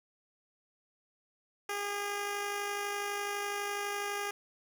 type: tone with amplitude modulation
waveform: 10% pulse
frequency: 406.9 Hz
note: G#4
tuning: 35 cents flat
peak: -24 dBFS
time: 1.69-4.31 s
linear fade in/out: 5 ms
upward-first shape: sine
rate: 52 Hz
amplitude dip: 30%
effects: none